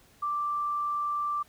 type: tone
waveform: sine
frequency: 1175 Hz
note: D6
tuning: 1 cent sharp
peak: -27 dBFS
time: 0.22-1.43 s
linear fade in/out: 10 ms
effects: pink hiss -60 dBFS RMS until 1.48 s